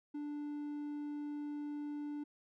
triangle tone, 293.7 Hz, D4, in tune, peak -37 dBFS, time 0.14-2.24 s, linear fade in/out 10 ms, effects none

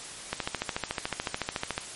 click train, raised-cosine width 0.3 ms, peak -12 dBFS, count 21, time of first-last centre 0.33-1.779 s, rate 13.8 Hz, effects white hiss -41 dBFS RMS until 1.95 s + MP3 48 kbps

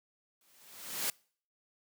white noise with exponential growth, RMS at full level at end -31 dBFS, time 0.41-1.1 s, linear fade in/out 2 ms, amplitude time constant 150 ms, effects noise-tail reverb RT60 0.5 s tail -26 dB re dry + high-pass 150 Hz 12 dB/octave

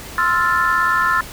sine chord, F major seventh, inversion second, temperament equal, 1046.5 / 1318.5 / 1396.9 / 1760 Hz, C6 / E6 / F6 / A6, 0 / 0 / 0 / 0 cents, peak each -19 dBFS, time 0.18-1.21 s, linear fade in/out 2 ms, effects tanh soft clip ceiling -5 dBFS + pink hiss -34 dBFS RMS until 1.32 s

